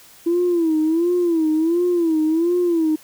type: tone with vibrato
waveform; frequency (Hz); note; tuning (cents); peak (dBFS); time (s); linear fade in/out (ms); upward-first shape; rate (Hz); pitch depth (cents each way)
sine; 332.5; E4; +15; -14; 0.26-2.96; 10; sine; 1.4; 120
effects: tanh soft clip ceiling -11 dBFS + white hiss -47 dBFS RMS until 3.03 s